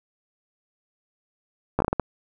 slowing click train, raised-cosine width 1 ms, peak -7 dBFS, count 7, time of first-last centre 1.79-1.997 s, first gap 13 ms, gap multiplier 1.39, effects none

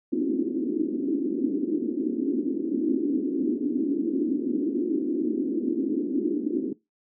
pink band-pass noise, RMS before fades -26 dBFS, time 0.12-6.73 s, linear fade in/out 5 ms, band 260 to 340 Hz, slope 48 dB/octave, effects noise-tail reverb RT60 0.2 s tail -20 dB re dry

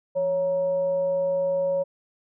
sine tone with frequency modulation, 554.4 Hz, C#5, in tune, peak -21 dBFS, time 0.15-1.84 s, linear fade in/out 20 ms, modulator 384 Hz, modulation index 0.22, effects none

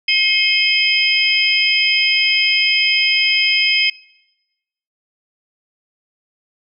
sine tone cluster, 2151 / 2553 / 3139 / 5050 Hz, C7 / D#7 / G7 / D#8, +47 / +44 / +2 / +25 cents, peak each -18 dBFS, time 0.08-3.9 s, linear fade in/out 5 ms, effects noise-tail reverb RT60 1.0 s tail -23 dB re dry

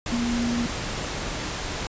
sine tone in noise, 237.5 Hz, A#3, 33 cents sharp, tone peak -23 dBFS, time 0.12-0.66 s, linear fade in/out 2 ms, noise pink, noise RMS -30 dBFS, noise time 0.06-1.87 s, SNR +4 dB, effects resampled to 16000 Hz

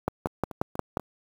two click trains, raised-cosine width 1 ms, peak -10 / -23 dBFS, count 6 / 4, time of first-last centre 0.08-0.971 / 0.27-0.996 s, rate 5.61 / 4.13 Hz, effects high-pass 60 Hz 12 dB/octave + 7-bit

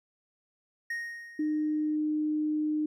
triangle tone with exponential decay, 1864.7 Hz, A#6, in tune, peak -28 dBFS, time 0.9-1.96 s, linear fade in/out 5 ms, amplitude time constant 230 ms
sine tone, 304.8 Hz, D#4, 36 cents flat, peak -26 dBFS, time 1.39-2.86 s, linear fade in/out 5 ms
effects none

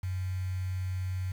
sine tone with quantisation, 92.5 Hz, F#2, in tune, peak -30 dBFS, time 0.03-1.32 s, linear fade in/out 5 ms, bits 8, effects none

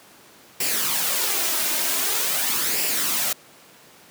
white noise with flanger, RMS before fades -23 dBFS, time 0.6-3.33 s, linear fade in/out 5 ms, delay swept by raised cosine 0.39 to 3.29 ms, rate 0.45 Hz, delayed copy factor +0.5, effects pink hiss -49 dBFS RMS until 4.1 s + high-pass 200 Hz 12 dB/octave

